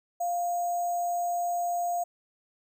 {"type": "tone with sample-and-hold", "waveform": "sine", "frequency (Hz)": 698.5, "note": "F5", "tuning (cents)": 0, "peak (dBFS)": -26, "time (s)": [0.2, 2.04], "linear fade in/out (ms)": 10, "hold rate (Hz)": 7350, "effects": []}